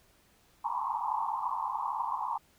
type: band-pass noise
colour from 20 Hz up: pink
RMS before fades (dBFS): -33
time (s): 0.64-2.38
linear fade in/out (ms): 10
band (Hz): 830 to 1100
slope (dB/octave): 96
effects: pink hiss -65 dBFS RMS until 2.58 s